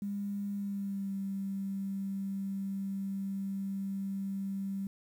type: tone with pitch glide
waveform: sine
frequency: 201.7 to 195.51 Hz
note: G3 to G3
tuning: +50 to -4 cents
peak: -33 dBFS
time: 0.02-4.87 s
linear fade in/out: 2 ms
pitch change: -54 cents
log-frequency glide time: 0.54-1.14 s
effects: 10-bit